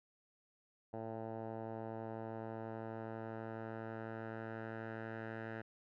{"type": "tone with low-pass filter sweep", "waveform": "10% pulse", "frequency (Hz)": 112.1, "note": "A2", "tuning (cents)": 33, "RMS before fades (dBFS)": -45, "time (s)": [0.93, 5.62], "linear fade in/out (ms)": 10, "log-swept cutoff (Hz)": [810, 1700], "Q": 2.2, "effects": []}